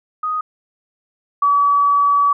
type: tone pair in turn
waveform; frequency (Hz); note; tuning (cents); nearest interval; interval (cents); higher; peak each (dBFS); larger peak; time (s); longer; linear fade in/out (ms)
sine; 1246 / 1142.3; D#6 / D6; +2 / -48; major second; 150; first; -18 / -11; second; 0.23-0.41 / 1.42-2.33; second; 5
effects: none